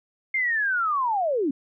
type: linear sweep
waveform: sine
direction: down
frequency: 2134 to 250.9 Hz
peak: -21 dBFS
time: 0.34-1.51 s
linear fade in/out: 5 ms
effects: none